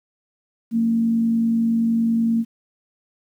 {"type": "tone with frequency modulation", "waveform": "sine", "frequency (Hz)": 228.5, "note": "A#3", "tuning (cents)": -34, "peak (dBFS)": -16, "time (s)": [0.71, 2.45], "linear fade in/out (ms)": 50, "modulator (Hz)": 50.5, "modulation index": 0.22, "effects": ["9-bit"]}